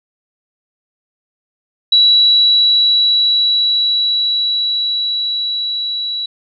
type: tone with level ramp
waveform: sine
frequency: 3918 Hz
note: B7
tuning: 15 cents flat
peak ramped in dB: -6 to -18 dBFS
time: 1.92-6.26 s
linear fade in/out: 5 ms
effects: none